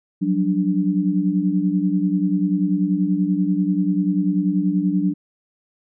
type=tone cluster; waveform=sine; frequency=180.4 / 190.7 / 293.3 Hz; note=F#3 / G3 / D4; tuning=-44 / -47 / -2 cents; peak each=-21 dBFS; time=0.21-5.14 s; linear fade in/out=20 ms; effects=none